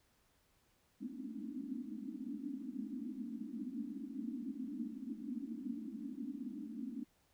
white band-pass noise, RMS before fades -44 dBFS, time 1-7.05 s, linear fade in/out 20 ms, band 210 to 300 Hz, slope 96 dB/octave, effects pink hiss -74 dBFS RMS until 7.33 s

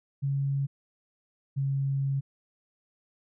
sine tone pair in turn, 138.59 / 137.24 Hz, C#3 / C#3, 0 / -17 cents, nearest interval unison, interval 17 cents, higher first, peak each -25 dBFS, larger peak neither, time 0.22-0.67 / 1.56-2.21 s, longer second, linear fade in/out 20 ms, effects none

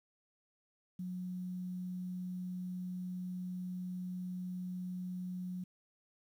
sine tone with quantisation, 181.7 Hz, F#3, 31 cents flat, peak -38 dBFS, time 0.99-5.64 s, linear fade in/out 5 ms, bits 11, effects none

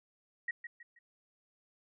sine tone with echo, 1896 Hz, A#6, 29 cents sharp, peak -32 dBFS, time 0.48-0.51 s, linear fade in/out 5 ms, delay 160 ms, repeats 3, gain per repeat -9 dB, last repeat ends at 0.99 s, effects none

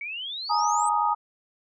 sine exponential sweep, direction up, 2217 to 8372 Hz, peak -31 dBFS, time 0.01-0.89 s, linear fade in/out 2 ms
sine chord, Ab suspended second, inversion none, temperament equal with one note detuned, 841.7 / 932.3 / 1244.5 Hz, Ab5 / Bb5 / Eb6, +23 / 0 / 0 cents, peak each -25 dBFS, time 0.49-1.15 s, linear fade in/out 20 ms
effects none

